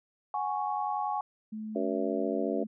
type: chord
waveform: sine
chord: F# suspended second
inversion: none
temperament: equal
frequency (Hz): 740 / 830.6 / 1108.7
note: F#5 / G#5 / C#6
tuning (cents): 0 / 0 / 0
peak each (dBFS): -35 / -31 / -35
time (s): 0.34-1.21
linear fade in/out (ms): 2
type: tone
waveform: sine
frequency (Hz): 216.4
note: A3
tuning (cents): -29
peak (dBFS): -35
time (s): 1.52-2.67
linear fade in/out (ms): 10
type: harmonic tone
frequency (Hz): 94.7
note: F#2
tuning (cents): +41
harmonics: 3 / 4 / 5 / 6 / 7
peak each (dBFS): -33 / -34 / -35 / -36 / -36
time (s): 1.75-2.64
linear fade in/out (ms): 10
effects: none